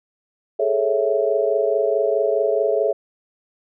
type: chord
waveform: sine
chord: A major seventh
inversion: third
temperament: equal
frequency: 415.3 / 440 / 554.4 / 659.3 Hz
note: G#4 / A4 / C#5 / E5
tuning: 0 / 0 / 0 / 0 cents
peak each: -22 dBFS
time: 0.59-2.93 s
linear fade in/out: 10 ms
effects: none